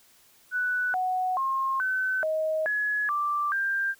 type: tone with pitch steps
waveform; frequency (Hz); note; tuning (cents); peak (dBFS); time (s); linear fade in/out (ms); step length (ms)
sine; 1486 / 740 / 1069 / 1521 / 629 / 1690 / 1175 / 1588; F#6 / F#5 / C6 / F#6 / D#5 / G#6 / D6 / G6; +7 / 0 / +37 / +47 / +19 / +30 / +1 / +22; -24; 0.51-3.95; 50; 430
effects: white hiss -59 dBFS RMS until 3.99 s